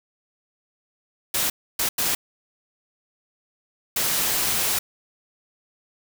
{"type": "noise bursts at uneven times", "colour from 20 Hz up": "white", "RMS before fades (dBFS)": -23, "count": 4, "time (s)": [[1.34, 1.5], [1.79, 1.89], [1.98, 2.15], [3.96, 4.79]], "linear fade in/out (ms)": 5, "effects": []}